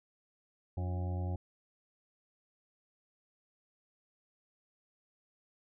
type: harmonic tone with a mistuned harmonic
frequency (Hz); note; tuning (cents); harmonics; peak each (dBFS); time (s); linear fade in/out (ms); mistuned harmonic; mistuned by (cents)
90; F#2; -47; 1 / 2 / 3 / 4 / 6 / 7 / 8 / 9; -33 / -44 / -49 / -49 / -51 / -54 / -51 / -52; 0.77-1.36; 5; 3; +79
effects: none